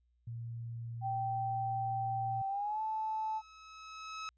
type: tone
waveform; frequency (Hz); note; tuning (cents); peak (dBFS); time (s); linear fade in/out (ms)
sine; 116.54; A#2; 0; -39; 0.27-2.42; 5
type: tone with pitch glide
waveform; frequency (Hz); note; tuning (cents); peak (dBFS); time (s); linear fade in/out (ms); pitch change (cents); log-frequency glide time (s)
sine; 778 to 873.3; G5 to A5; -13 to -13; -33; 1.01-3.42; 50; +200; 2.48-2.81
type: tone with exponential growth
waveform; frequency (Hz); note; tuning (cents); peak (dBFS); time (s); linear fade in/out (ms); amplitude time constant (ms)
sawtooth; 1289; E6; -39; -35; 2.31-4.29; 0; 430
effects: added 60 Hz sine -70 dBFS peak until 4.37 s + resampled to 16000 Hz